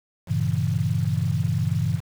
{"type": "chord", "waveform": "sine", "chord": "G diminished seventh", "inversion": "none", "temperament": "equal", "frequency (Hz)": [98, 116.54, 138.59, 164.81], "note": ["G2", "Bb2", "Db3", "Fb3"], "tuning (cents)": [0, 0, 0, 0], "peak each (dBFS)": -26, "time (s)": [0.27, 2.01], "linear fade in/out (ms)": 50, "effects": ["7-bit"]}